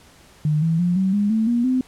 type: tone with pitch steps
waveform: sine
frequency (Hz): 151.7 / 163.53 / 176.28 / 190.03 / 204.8 / 220.8 / 238 / 256.6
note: D#3 / E3 / F3 / F#3 / G#3 / A3 / A#3 / C4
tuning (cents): -44 / -14 / +16 / +46 / -24 / +6 / +36 / -34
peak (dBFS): -16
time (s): 0.45-1.81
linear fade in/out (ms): 2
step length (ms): 170
effects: pink hiss -50 dBFS RMS until 1.87 s + low-pass 11000 Hz 12 dB/octave